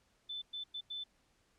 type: tone bursts at uneven times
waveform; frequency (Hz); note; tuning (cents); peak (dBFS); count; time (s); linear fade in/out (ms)
sine; 3520; A7; 0; -39; 4; 0.29-0.42 / 0.53-0.64 / 0.74-0.81 / 0.9-1.04; 10
effects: pink hiss -73 dBFS RMS until 1.58 s + low-pass 9000 Hz 12 dB/octave